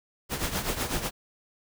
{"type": "noise with tremolo", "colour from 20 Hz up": "pink", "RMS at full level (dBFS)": -27, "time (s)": [0.29, 1.11], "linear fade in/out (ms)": 50, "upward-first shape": "triangle", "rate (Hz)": 8, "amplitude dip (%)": 75, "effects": []}